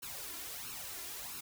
white noise with flanger, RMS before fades -44 dBFS, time 0.02-1.41 s, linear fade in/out 10 ms, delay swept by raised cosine 0.73 to 2.93 ms, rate 1.5 Hz, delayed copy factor +0.7, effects none

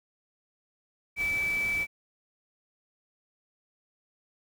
sine tone in noise, 2308 Hz, D7, 31 cents flat, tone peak -26 dBFS, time 1.16-1.87 s, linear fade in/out 50 ms, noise pink, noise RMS -42 dBFS, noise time 1.16-1.87 s, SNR +13 dB, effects none

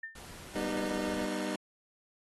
sine tone with exponential decay, 1800 Hz, A6, 39 cents sharp, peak -35 dBFS, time 0.03-0.24 s, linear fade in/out 5 ms, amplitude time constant 45 ms
pink noise, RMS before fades -49 dBFS, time 0.15-1.26 s, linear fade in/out 5 ms
25% pulse chord, G augmented, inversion none, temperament just, 196 / 245 / 306.2 Hz, G3 / B3 / D#4, 0 / -14 / -28 cents, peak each -34 / -35 / -32 dBFS, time 0.55-1.56 s, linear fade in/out 5 ms
effects AAC 32 kbps

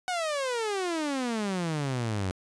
sawtooth exponential sweep, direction down, 747 to 90.5 Hz, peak -24 dBFS, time 0.08-2.31 s, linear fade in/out 0 ms, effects resampled to 22050 Hz

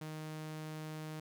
sawtooth tone, 155.56 Hz, D#3, in tune, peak -38 dBFS, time 0.01-1.2 s, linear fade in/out 5 ms, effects none

